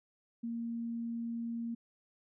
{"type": "tone", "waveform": "sine", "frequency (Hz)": 232.4, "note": "A#3", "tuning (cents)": -5, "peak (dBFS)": -35, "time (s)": [0.43, 1.75], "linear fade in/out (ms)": 10, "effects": []}